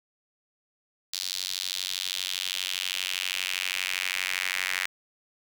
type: tone with high-pass filter sweep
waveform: sawtooth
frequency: 92.5 Hz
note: F#2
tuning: in tune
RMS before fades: -31 dBFS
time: 1.13-4.86 s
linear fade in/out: 5 ms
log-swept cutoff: 4300 to 2000 Hz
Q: 2.6
effects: none